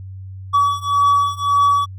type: beating tone pair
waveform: triangle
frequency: 1138 / 1139.8 Hz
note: C#6 / C#6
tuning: +45 / +48 cents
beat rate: 1.8 Hz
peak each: -15 / -14 dBFS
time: 0.53-1.86 s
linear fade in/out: 20 ms
effects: added 95 Hz sine -30 dBFS peak until 1.98 s